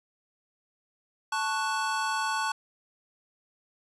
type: chord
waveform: square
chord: F# minor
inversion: first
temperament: equal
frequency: 880 / 1108.7 / 1480 Hz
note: A5 / C#6 / F#6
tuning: 0 / 0 / 0 cents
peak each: -31 / -33 / -33 dBFS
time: 1.32-2.52 s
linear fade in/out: 5 ms
effects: resampled to 22050 Hz + 10-bit